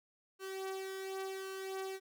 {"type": "tone with flanger", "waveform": "sawtooth", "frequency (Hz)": 383.4, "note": "G4", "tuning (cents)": -38, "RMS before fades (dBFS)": -42, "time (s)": [0.39, 2], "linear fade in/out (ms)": 50, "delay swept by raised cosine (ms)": [1.9, 3.2], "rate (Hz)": 0.9, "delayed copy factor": 0.6, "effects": []}